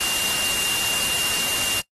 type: tone in noise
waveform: sine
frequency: 2794 Hz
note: F7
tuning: in tune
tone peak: -25 dBFS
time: 0-1.81 s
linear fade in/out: 10 ms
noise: white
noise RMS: -24 dBFS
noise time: 0-1.81 s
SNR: -4 dB
effects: noise-tail reverb RT60 0.1 s tail -20 dB re dry + AAC 32 kbps